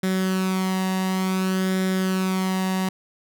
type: tone with flanger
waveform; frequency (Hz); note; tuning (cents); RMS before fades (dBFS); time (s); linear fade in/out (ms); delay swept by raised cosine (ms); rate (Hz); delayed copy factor
sawtooth; 187.9; F#3; +27; -23; 0.03-2.89; 5; 0.55 to 1.07; 0.56; +0.55
effects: none

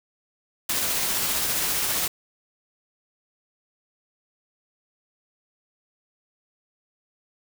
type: noise with tremolo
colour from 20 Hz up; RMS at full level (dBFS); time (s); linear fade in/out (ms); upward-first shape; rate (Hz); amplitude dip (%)
white; -24; 0.69-2.08; 5; triangle; 15; 25
effects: none

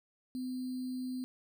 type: tone with sample-and-hold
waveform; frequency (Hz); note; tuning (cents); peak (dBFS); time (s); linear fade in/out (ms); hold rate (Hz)
sine; 254.8; C4; -46; -35; 0.35-1.24; 0; 4410
effects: none

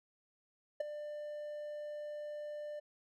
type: tone with ADSR envelope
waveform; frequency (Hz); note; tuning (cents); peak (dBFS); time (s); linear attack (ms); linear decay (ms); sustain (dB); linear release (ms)
triangle; 595; D5; +22; -27; 0.8-2.8; 7; 11; -12; 12
effects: none

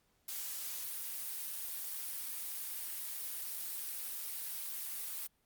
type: noise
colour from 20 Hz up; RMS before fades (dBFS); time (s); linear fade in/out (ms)
blue; -41; 0.28-5.27; 5
effects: pink hiss -75 dBFS RMS until 5.45 s + Opus 48 kbps

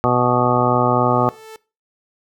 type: harmonic tone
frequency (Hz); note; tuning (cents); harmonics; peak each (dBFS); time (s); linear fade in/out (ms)
123.47; B2; 0; 1 / 2 / 3 / 4 / 5 / 6 / 7 / 9 / 10; -22 / -22 / -22 / -22 / -22 / -22 / -22 / -22 / -22; 0.04-1.29; 0
type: clicks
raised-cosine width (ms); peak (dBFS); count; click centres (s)
2; -27; 8; 0.41 / 0.458 / 0.496 / 0.568 / 0.61 / 0.676 / 0.724 / 0.755
type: tone with exponential growth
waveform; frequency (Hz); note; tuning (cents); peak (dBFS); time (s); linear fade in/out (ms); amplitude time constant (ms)
sawtooth; 440; A4; 0; -29; 0.64-1.56; 1; 200
effects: noise-tail reverb RT60 0.3 s tail -20 dB re dry

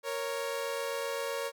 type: tone pair together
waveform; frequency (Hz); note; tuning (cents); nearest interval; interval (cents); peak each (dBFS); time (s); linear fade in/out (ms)
sawtooth; 466.2 / 553.9; A#4 / C#5; 0 / -1; minor third; 299; -32 / -31; 0.03-1.52; 50
effects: none

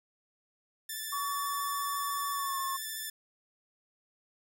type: tone with vibrato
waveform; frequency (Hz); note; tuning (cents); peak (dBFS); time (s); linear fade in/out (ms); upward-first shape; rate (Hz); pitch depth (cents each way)
5% pulse; 1760; A6; 0; -26; 0.89-3.1; 5; square; 14; 16
type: tone with pitch glide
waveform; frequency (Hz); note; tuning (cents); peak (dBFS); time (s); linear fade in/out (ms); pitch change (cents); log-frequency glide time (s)
sine; 1130 to 1082.1; C#6 to C#6; +33 to -42; -32; 1.12-2.77; 10; -75; 2.34-2.59
effects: none

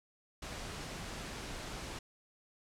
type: noise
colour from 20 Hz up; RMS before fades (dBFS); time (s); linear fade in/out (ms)
pink; -43; 0.42-1.99; 5
effects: low-pass 8000 Hz 12 dB/octave

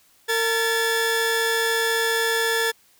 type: tone pair together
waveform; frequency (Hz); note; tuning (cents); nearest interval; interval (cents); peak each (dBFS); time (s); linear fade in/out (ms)
sawtooth; 456.1 / 1730; A#4 / A6; -38 / -30; octave + major seventh; 2308; -19; 0.28-2.72; 20
effects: white hiss -58 dBFS RMS until 2.99 s

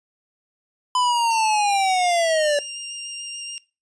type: linear sweep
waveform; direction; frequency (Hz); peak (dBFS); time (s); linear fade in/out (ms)
square; down; 1009 to 572; -18; 0.95-2.59; 2
type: tone with vibrato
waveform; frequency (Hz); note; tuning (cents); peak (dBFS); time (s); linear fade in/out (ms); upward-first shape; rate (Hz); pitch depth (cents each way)
20% pulse; 2799; F7; +3; -25; 1.31-3.58; 0; square; 6.9; 8
effects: noise-tail reverb RT60 0.3 s tail -22 dB re dry + resampled to 22050 Hz

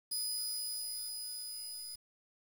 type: tone with level ramp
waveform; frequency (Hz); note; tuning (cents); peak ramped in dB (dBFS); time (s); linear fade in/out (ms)
20% pulse; 4978; D#8; 0; -28 to -38; 0.11-1.96; 10
effects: 9-bit

